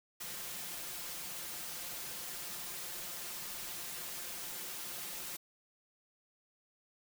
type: noise with comb filter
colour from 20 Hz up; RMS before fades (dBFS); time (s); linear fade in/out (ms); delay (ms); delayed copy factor
white; -43; 0.2-5.37; 10; 5.7; +0.7
effects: none